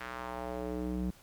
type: tone with band-pass filter sweep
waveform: square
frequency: 61.74 Hz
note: B1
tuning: in tune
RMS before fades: -37 dBFS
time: 0-1.11 s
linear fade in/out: 10 ms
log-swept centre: 1700 to 190 Hz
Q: 1.6
effects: pink hiss -59 dBFS RMS until 1.22 s